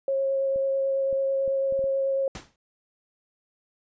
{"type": "tone with vibrato", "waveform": "sine", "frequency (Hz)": 542, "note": "C#5", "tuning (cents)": -39, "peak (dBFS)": -22, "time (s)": [0.08, 2.28], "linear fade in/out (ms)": 2, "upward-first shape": "sine", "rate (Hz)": 9.1, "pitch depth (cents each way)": 9}
{"type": "clicks", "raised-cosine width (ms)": 3, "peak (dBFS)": -31, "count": 6, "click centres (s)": [0.56, 1.128, 1.478, 1.724, 1.792, 1.841]}
{"type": "noise with exponential decay", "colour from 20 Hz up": "pink", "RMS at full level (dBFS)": -35, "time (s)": [2.35, 2.56], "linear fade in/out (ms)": 2, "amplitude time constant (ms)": 45}
{"effects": ["resampled to 16000 Hz"]}